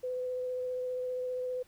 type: tone with vibrato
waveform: sine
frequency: 504 Hz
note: B4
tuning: 35 cents sharp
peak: -32 dBFS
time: 0.03-1.63 s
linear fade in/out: 10 ms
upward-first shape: sine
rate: 15 Hz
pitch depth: 11 cents each way
effects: pink hiss -64 dBFS RMS until 1.67 s